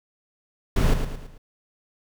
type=noise with echo; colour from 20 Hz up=brown; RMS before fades=-18 dBFS; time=0.76-0.94 s; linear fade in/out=5 ms; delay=110 ms; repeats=4; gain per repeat=-7 dB; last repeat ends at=1.38 s; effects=none